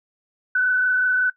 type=tone with frequency modulation; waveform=sine; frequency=1500 Hz; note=F#6; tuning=23 cents sharp; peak=-16 dBFS; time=0.55-1.3 s; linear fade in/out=5 ms; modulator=25.4 Hz; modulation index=0.84; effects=noise-tail reverb RT60 0.1 s tail -18 dB re dry